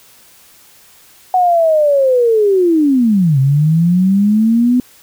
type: linear two-way sweep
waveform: sine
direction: down then up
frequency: 744 to 131.1 to 252.3 Hz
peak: -8 dBFS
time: 1.34-4.8 s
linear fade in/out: 2 ms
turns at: 3.39 s
effects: white hiss -45 dBFS RMS until 5.02 s